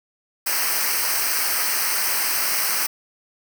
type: noise with comb filter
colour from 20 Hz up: white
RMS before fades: -22 dBFS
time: 0.46-2.87 s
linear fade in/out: 10 ms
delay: 0.28 ms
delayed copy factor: -0.85
effects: none